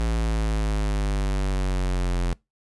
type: exponential sweep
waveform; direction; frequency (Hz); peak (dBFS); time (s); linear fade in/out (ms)
square; down; 56.6 to 43.65; -22; 0-2.33; 0
effects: noise-tail reverb RT60 0.2 s tail -24 dB re dry + resampled to 24000 Hz